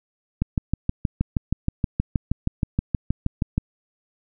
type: click train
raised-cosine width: 5 ms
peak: -8 dBFS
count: 21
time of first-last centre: 0.42-3.58 s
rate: 6.33 Hz
effects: none